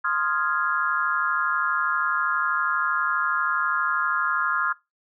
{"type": "chord", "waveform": "sine", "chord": "F minor seventh", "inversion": "second", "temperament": "equal", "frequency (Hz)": [1046.5, 1244.5, 1396.9, 1661.2], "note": ["C6", "Eb6", "F6", "Ab6"], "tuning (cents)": [0, 0, 0, 0], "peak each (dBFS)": [-29, -27, -25, -28], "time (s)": [0.04, 4.73], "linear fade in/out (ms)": 10, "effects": ["noise-tail reverb RT60 0.2 s tail -19 dB re dry"]}